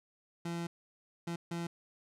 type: tone bursts at uneven times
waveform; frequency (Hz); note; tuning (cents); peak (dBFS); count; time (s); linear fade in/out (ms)
30% pulse; 170; F3; -46; -33; 3; 0.45-0.67 / 1.27-1.36 / 1.51-1.67; 5
effects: low-pass 10000 Hz 12 dB/octave